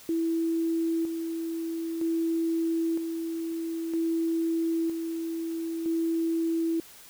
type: tone with tremolo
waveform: sine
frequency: 329.6 Hz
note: E4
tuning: in tune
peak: -24 dBFS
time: 0.09-6.8 s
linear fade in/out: 2 ms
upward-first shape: square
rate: 0.52 Hz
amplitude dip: 45%
effects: white hiss -50 dBFS RMS until 7.09 s